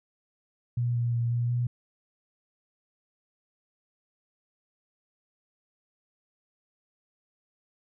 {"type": "tone with pitch steps", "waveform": "sine", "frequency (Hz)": [120.6, 119.1, 118, 119.7, 121.5], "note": ["B2", "A#2", "A#2", "A#2", "B2"], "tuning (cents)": [-41, 38, 22, 46, -28], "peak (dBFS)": -24, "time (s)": [0.77, 1.67], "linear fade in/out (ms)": 5, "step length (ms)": 180, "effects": []}